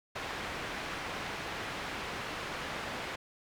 white low-pass noise, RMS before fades -39 dBFS, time 0.15-3.16 s, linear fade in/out 10 ms, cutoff 2200 Hz, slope 12 dB/octave, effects none

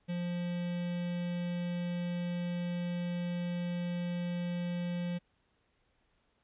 square tone with notch filter, 175.2 Hz, F3, 6 cents sharp, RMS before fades -35 dBFS, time 0.08-5.19 s, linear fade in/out 20 ms, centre 1100 Hz, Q 0.86, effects pink hiss -74 dBFS RMS until 6.43 s + resampled to 8000 Hz

